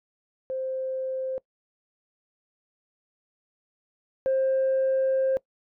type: tone pair in turn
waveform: sine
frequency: 523.3 / 529.7 Hz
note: C5 / C5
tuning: 0 / +21 cents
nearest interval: unison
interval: 21 cents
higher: second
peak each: -27 / -19 dBFS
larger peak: second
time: 0.5-1.38 / 4.26-5.37 s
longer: second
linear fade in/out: 0 ms
effects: noise-tail reverb RT60 0.1 s tail -23 dB re dry + tanh soft clip ceiling -18 dBFS